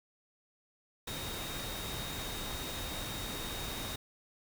sine tone in noise, 3729 Hz, A#7, in tune, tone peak -44 dBFS, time 1.07-3.96 s, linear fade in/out 5 ms, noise pink, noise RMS -40 dBFS, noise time 1.07-3.96 s, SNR -7 dB, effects none

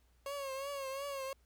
30% pulse tone with vibrato, 549 Hz, C#5, 17 cents flat, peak -36 dBFS, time 0.26-1.33 s, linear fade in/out 2 ms, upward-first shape triangle, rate 2.8 Hz, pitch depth 75 cents each way, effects added 60 Hz sine -67 dBFS peak until 1.45 s + pink hiss -75 dBFS RMS until 1.45 s

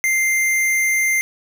square tone, 2093 Hz, C7, in tune, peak -16 dBFS, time 0.04-1.21 s, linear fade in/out 0 ms, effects 9-bit

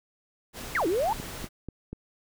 pink noise, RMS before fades -39 dBFS, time 0.53-1.49 s, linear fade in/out 50 ms
sine exponential two-way sweep, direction down then up, 2301 to 311.1 to 934 Hz, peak -23 dBFS, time 0.75-1.13 s, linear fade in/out 2 ms, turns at 0.87 s
click train, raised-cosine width 3 ms, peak -23 dBFS, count 4, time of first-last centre 1.2-1.93 s, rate 4.11 Hz
brown noise with exponential decay, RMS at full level -34 dBFS, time 1.35-1.44 s, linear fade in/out 2 ms, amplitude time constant 18 ms
effects none

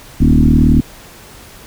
sine tone with frequency modulation, 148 Hz, D3, 14 cents sharp, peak -6 dBFS, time 0.2-0.81 s, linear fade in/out 10 ms, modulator 38.6 Hz, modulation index 3.6, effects pink hiss -38 dBFS RMS until 1.66 s

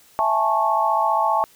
sine chord, A major seventh, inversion second, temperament just, 660 / 825 / 880 / 1100 Hz, E5 / G#5 / A5 / C#6, +2 / -12 / 0 / -14 cents, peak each -24 / -24 / -20 / -22 dBFS, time 0.19-1.44 s, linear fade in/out 0 ms, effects white hiss -53 dBFS RMS until 1.55 s

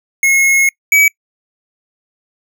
square tone pair in turn, 2169 / 2281 Hz, C#7 / C#7, -38 / +49 cents, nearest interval minor second, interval 87 cents, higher second, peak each -9 / -7 dBFS, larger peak second, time 0.23-0.69 / 0.92-1.08 s, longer first, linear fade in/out 2 ms, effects noise-tail reverb RT60 0.1 s tail -26 dB re dry

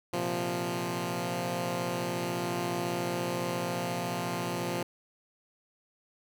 10% pulse chord, Bb suspended second, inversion none, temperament equal, 116.54 / 130.81 / 174.61 Hz, Bb2 / C3 / F3, 0 / 0 / 0 cents, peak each -29 / -29 / -24 dBFS, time 0.13-4.83 s, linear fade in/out 5 ms, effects none

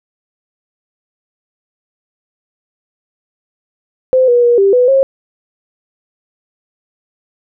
sine tone with pitch steps, 516 / 483.5 / 478.3 / 394.1 / 495.9 / 539 Hz, C5 / B4 / A#4 / G4 / B4 / C#5, -24 / -37 / +44 / +9 / +7 / -49 cents, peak -6 dBFS, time 4.13-5.03 s, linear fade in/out 0 ms, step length 150 ms, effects none

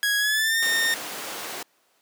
sawtooth tone with pitch glide, 1659 to 1830.2 Hz, G#6 to A#6, -2 to -32 cents, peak -17 dBFS, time 0.03-0.94 s, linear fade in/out 0 ms, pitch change +170 cents, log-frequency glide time 0.18-0.6 s
pink noise, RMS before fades -32 dBFS, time 0.62-1.63 s, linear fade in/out 5 ms
effects pink hiss -64 dBFS RMS until 2.01 s + high-pass 400 Hz 12 dB/octave

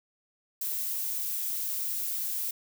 violet noise, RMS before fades -32 dBFS, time 0.61-2.51 s, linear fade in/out 5 ms, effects none

